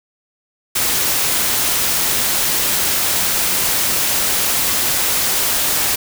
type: noise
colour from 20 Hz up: white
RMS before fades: -17 dBFS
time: 0.75-5.96 s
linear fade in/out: 10 ms
effects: none